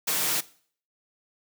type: noise with comb filter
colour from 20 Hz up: white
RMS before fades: -26 dBFS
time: 0.07-0.41 s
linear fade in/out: 10 ms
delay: 6.5 ms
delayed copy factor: +0.5
effects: noise-tail reverb RT60 0.5 s tail -19 dB re dry + high-pass 150 Hz 12 dB/octave